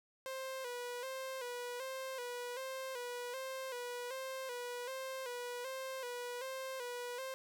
sawtooth tone with vibrato, 507 Hz, B4, 45 cents sharp, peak -37 dBFS, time 0.26-7.34 s, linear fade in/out 0 ms, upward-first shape square, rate 1.3 Hz, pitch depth 67 cents each way, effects none

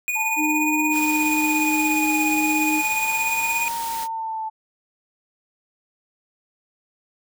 square tone with tremolo, 2461 Hz, D#7, 20 cents flat, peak -20 dBFS, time 0.08-3.68 s, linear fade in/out 0 ms, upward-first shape triangle, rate 17 Hz, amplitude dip 55%
sine tone with vibrato, 880 Hz, A5, in tune, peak -25 dBFS, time 0.15-4.5 s, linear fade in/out 20 ms, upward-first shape triangle, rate 0.35 Hz, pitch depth 92 cents each way
sine tone with pitch glide, 305.4 to 308.2 Hz, D#4 to D#4, -32 to -16 cents, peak -21 dBFS, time 0.36-2.83 s, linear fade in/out 50 ms, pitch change +16 cents, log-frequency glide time 0.98-2 s
white noise, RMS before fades -33 dBFS, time 0.91-4.08 s, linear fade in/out 50 ms
effects none

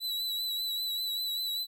45% pulse tone with vibrato, 3954 Hz, B7, 1 cent sharp, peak -30 dBFS, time 0-1.67 s, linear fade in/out 50 ms, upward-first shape triangle, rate 5.1 Hz, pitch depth 44 cents each way, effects none

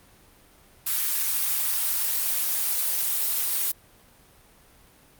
blue noise with high-pass filter sweep, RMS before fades -25 dBFS, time 0.86-3.72 s, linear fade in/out 10 ms, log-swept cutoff 1200 to 300 Hz, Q 1.2, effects pink hiss -55 dBFS RMS until 5.19 s + Opus 32 kbps

